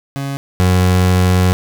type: tone pair in turn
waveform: 30% pulse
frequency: 138.59 / 91.44 Hz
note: C#3 / F#2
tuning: 0 / -20 cents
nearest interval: perfect fifth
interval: 720 cents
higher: first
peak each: -17 / -7 dBFS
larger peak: second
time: 0.16-0.37 / 0.6-1.53 s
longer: second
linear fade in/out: 0 ms
effects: none